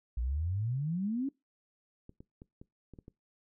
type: exponential sweep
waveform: sine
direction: up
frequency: 55.8 to 284.7 Hz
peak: -30 dBFS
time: 0.17-1.29 s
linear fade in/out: 5 ms
type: clicks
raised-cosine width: 3 ms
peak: -36 dBFS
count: 7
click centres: 2.094 / 2.205 / 2.419 / 2.615 / 2.937 / 2.988 / 3.081 s
effects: noise-tail reverb RT60 0.2 s tail -22 dB re dry